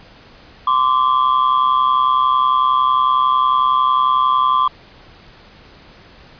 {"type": "ring-modulated tone", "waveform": "triangle", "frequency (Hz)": 1099, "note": "C#6", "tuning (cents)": -15, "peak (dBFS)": -7, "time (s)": [0.67, 4.68], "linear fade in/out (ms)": 5, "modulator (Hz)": 65.5, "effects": ["pink hiss -44 dBFS RMS until 6.39 s", "resampled to 11025 Hz"]}